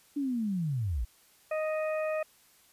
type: linear sweep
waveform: sine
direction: down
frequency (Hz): 293.7 to 49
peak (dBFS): -28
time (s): 0.16-1.05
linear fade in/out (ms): 10
type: harmonic tone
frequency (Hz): 622.3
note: D#5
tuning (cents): 0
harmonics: 1 / 2 / 3 / 4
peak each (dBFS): -29 / -40 / -43 / -42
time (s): 1.51-2.23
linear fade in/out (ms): 5
effects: white hiss -62 dBFS RMS until 2.72 s + resampled to 32000 Hz